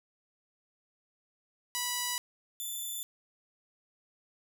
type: tone pair in turn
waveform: 5% pulse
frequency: 981 / 3513 Hz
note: B5 / A7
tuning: -12 / -3 cents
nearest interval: octave + minor seventh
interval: 2209 cents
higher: second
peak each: -19 / -28 dBFS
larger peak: first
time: 1.75-2.18 / 2.6-3.03 s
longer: neither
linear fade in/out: 0 ms
effects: none